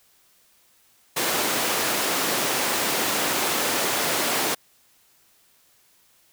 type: high-pass noise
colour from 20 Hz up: pink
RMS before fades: -24 dBFS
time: 1.16-4.55 s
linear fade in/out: 10 ms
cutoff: 320 Hz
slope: 12 dB/octave
effects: white hiss -60 dBFS RMS until 6.32 s